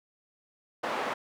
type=band-pass noise; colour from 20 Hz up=white; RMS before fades=-32 dBFS; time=0.83-1.14 s; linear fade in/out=10 ms; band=340 to 1200 Hz; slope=12 dB/octave; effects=none